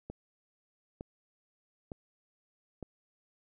click train, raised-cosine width 2 ms, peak -27 dBFS, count 4, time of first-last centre 0.1-2.827 s, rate 1.1 Hz, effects none

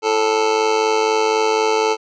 25% pulse tone with amplitude modulation, 439.3 Hz, A4, 3 cents flat, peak -8 dBFS, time 0.02-1.97 s, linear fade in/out 50 ms, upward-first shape sine, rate 104 Hz, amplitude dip 65%, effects resampled to 16000 Hz

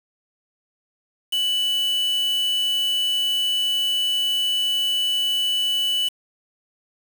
triangle tone with quantisation, 2977 Hz, F#7, 10 cents sharp, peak -18 dBFS, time 1.32-6.09 s, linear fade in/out 10 ms, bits 5, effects none

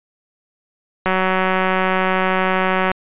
click train, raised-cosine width 0.5 ms, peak -3 dBFS, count 348, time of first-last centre 1.06-2.916 s, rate 187 Hz, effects resampled to 8000 Hz

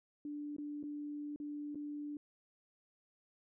sine tone with dropouts, 293.7 Hz, D4, in tune, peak -40 dBFS, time 0.25-2.17 s, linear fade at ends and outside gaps 2 ms, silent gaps 0.565-0.583 / 0.829-0.837 / 1.361-1.4 / 1.747-1.755 s, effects none

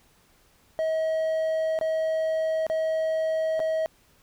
triangle tone with dropouts, 638 Hz, D#5, 43 cents sharp, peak -21 dBFS, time 0.79-3.86 s, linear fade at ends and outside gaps 0 ms, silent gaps 1.789-1.812 / 2.666-2.699 / 3.594-3.601 s, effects pink hiss -61 dBFS RMS until 4.22 s

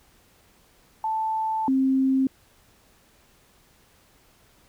sine tone pair in turn, 880 / 265.3 Hz, A5 / C4, 0 / +24 cents, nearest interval octave + major sixth, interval 2076 cents, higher first, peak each -23 / -18 dBFS, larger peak second, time 1.04-1.68 / 1.68-2.27 s, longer first, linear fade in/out 2 ms, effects pink hiss -59 dBFS RMS until 4.68 s

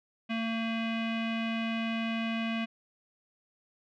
square tone with low-pass filter, 226.6 Hz, A#3, 49 cents flat, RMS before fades -32 dBFS, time 0.29-2.66 s, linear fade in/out 20 ms, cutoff 2700 Hz, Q 4.3, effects none

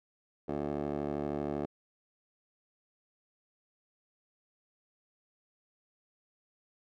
15% pulse tone with band-pass filter, 72.8 Hz, D2, 15 cents flat, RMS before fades -35 dBFS, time 0.48-1.66 s, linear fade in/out 10 ms, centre 460 Hz, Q 3.1, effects none

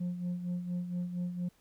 sine tone with tremolo, 177.4 Hz, F3, 27 cents sharp, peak -28 dBFS, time 0-1.49 s, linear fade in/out 10 ms, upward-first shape sine, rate 4.3 Hz, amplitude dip 65%, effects tanh soft clip ceiling -30 dBFS + pink hiss -68 dBFS RMS until 1.6 s

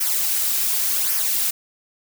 blue noise with flanger, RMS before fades -21 dBFS, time 0-1.51 s, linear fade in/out 10 ms, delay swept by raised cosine 0.25 to 4.05 ms, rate 0.88 Hz, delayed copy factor -0.6, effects none

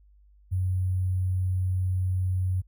sine tone with sample-and-hold, 92.5 Hz, F#2, in tune, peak -23 dBFS, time 0.51-2.62 s, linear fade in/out 20 ms, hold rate 11025 Hz, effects added 50 Hz sine -54 dBFS peak until 2.67 s

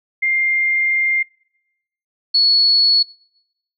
sine tone pair in turn, 2107 / 4389 Hz, C7 / C#8, +12 / -18 cents, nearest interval octave + minor second, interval 1270 cents, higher second, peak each -14 / -10 dBFS, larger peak second, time 0.22-1.23 / 2.34-3.03 s, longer first, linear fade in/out 10 ms, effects noise-tail reverb RT60 0.9 s tail -26 dB re dry + MP3 96 kbps

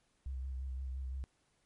sine tone with vibrato, 65.41 Hz, C2, in tune, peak -37 dBFS, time 0.26-1.24 s, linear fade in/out 0 ms, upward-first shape sine, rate 5.8 Hz, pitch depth 39 cents each way, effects pink hiss -75 dBFS RMS until 1.65 s + MP3 48 kbps

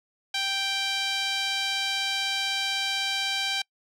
sawtooth tone with band-pass filter, 784 Hz, G5, in tune, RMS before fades -28 dBFS, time 0.34-3.62 s, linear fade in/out 5 ms, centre 3600 Hz, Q 1.8, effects noise-tail reverb RT60 0.1 s tail -26 dB re dry

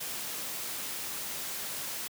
white noise, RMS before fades -37 dBFS, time 0-2.08 s, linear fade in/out 10 ms, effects high-pass 100 Hz 12 dB/octave

